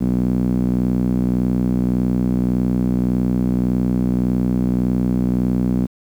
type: tone with band-pass filter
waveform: sawtooth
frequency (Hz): 61.74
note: B1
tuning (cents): 0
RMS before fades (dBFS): -18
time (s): 0-5.87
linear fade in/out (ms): 20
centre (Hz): 220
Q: 3.3
effects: 8-bit